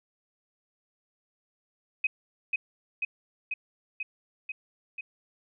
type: tone with echo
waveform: sine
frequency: 2522 Hz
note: D#7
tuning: 23 cents sharp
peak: -22 dBFS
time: 2.04-2.07 s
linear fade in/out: 5 ms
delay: 490 ms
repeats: 6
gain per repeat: -2 dB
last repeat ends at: 5.01 s
effects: none